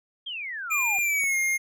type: exponential sweep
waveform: sine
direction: down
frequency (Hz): 3298 to 740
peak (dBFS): -31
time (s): 0.26-0.98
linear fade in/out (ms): 10
type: tone with pitch glide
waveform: square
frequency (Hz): 2404 to 2129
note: D7 to C7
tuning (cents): +40 to +30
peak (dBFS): -23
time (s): 0.7-1.58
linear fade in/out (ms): 20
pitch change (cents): -210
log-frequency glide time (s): 1-1.37
type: clicks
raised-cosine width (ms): 1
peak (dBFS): -31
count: 2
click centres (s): 0.987 / 1.238
effects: none